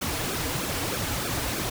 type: noise with flanger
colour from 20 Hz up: pink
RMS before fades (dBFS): -29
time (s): 0.01-1.7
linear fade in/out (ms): 10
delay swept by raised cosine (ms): 1 to 5.6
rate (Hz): 3.2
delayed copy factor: -0.9
effects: none